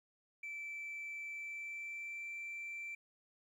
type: tone with pitch glide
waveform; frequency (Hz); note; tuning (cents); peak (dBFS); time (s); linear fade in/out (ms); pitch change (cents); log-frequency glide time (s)
sine; 2325 to 2343; D7 to D7; -18 to -5; -40; 0.43-2.95; 5; +13; 1.34-2.28
effects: tanh soft clip ceiling -40 dBFS + 12-bit